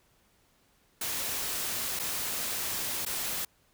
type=noise with dropouts; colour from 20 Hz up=white; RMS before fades=-33 dBFS; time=1.01-3.45 s; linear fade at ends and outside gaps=5 ms; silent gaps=1.992-1.996 / 3.052-3.062 s; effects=pink hiss -67 dBFS RMS until 3.73 s